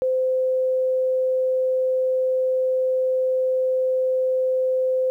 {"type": "tone", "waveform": "sine", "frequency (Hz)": 516, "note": "C5", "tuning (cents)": -24, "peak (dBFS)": -18, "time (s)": [0.02, 5.1], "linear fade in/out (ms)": 0, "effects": ["10-bit"]}